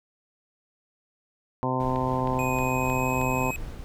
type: harmonic tone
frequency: 128.6 Hz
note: C3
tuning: 30 cents flat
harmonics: 1 / 2 / 3 / 4 / 5 / 6 / 7 / 8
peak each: -30 / -30 / -34 / -33 / -35 / -36 / -30 / -32 dBFS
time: 1.63-3.51 s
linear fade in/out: 0 ms
type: noise with tremolo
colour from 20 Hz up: brown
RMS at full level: -35 dBFS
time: 1.8-3.84 s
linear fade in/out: 0 ms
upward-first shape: sine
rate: 3.9 Hz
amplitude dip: 25%
type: click train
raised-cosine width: 0.3 ms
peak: -25 dBFS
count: 5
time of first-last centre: 1.96-3.214 s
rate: 3.19 Hz
type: tone with pitch glide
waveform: square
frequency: 2500 to 2538 Hz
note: D#7 to D#7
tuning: +8 to +34 cents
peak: -32 dBFS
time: 2.39-3.56 s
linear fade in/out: 0 ms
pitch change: +26 cents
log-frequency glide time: 2.58-3.11 s
effects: none